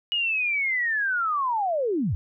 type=linear sweep; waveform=sine; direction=down; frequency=2906 to 68.9 Hz; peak=-22 dBFS; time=0.12-2.15 s; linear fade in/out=0 ms; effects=none